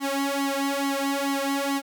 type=tone with flanger; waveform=sawtooth; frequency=277.2 Hz; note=C#4; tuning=in tune; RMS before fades=-26 dBFS; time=0-1.82 s; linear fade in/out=50 ms; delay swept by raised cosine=0.95 to 2.65 ms; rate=2.3 Hz; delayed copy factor=+0.9; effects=10-bit